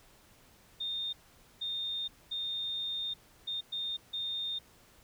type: tone bursts at uneven times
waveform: sine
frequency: 3648 Hz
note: A#7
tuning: 38 cents flat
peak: -33 dBFS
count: 6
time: 0.8-1.13 / 1.61-2.08 / 2.31-3.14 / 3.47-3.61 / 3.72-3.97 / 4.13-4.59 s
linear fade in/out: 10 ms
effects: pink hiss -61 dBFS RMS until 5.03 s